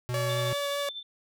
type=tone; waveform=square; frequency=123.47 Hz; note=B2; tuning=in tune; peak=-30 dBFS; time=0.09-0.53 s; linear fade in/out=0 ms
type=tone with vibrato; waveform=sawtooth; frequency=569 Hz; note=C#5; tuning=45 cents sharp; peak=-25 dBFS; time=0.14-0.89 s; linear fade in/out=2 ms; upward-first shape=triangle; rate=5 Hz; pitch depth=11 cents each way
type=tone with tremolo; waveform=sine; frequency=3545 Hz; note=A7; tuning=12 cents sharp; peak=-34 dBFS; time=0.29-1.03 s; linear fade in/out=5 ms; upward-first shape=sine; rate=12 Hz; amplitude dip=65%
effects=none